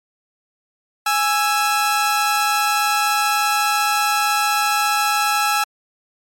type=tone pair together; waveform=sawtooth; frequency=830.6 / 1326.1 Hz; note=G#5 / E6; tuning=0 / +10 cents; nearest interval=minor sixth; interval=810 cents; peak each=-15 dBFS; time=1.06-5.64 s; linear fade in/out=5 ms; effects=MP3 64 kbps

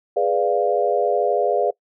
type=chord; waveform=sine; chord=G# diminished seventh; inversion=none; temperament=equal; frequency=415.3 / 493.9 / 587.3 / 698.5 Hz; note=G#4 / B4 / D5 / F5; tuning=0 / 0 / 0 / 0 cents; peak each=-22 dBFS; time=0.16-1.71 s; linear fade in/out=10 ms; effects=noise-tail reverb RT60 0.1 s tail -23 dB re dry

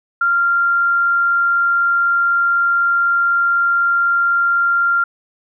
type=tone; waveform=sine; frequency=1388 Hz; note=F6; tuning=11 cents flat; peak=-12 dBFS; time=0.21-5.04 s; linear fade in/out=5 ms; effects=none

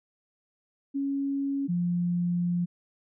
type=tone pair in turn; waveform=sine; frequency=277.2 / 175.06 Hz; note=C#4 / F3; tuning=0 / +4 cents; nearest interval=minor sixth; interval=796 cents; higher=first; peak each=-26 / -24 dBFS; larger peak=second; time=0.94-1.68 / 1.68-2.66 s; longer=second; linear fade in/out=20 ms; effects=none

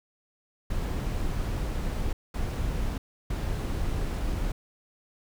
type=noise bursts at uneven times; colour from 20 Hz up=brown; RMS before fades=-29 dBFS; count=3; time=0.7-2.13 / 2.34-2.98 / 3.3-4.52 s; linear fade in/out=5 ms; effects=none

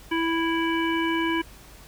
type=harmonic tone; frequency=329.6 Hz; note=E4; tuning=in tune; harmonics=1 / 3 / 5 / 7 / 9; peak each=-24 / -29 / -31 / -32 / -34 dBFS; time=0.11-1.42 s; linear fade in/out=10 ms; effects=added 50 Hz sine -49 dBFS peak until 1.87 s + pink hiss -49 dBFS RMS until 1.87 s

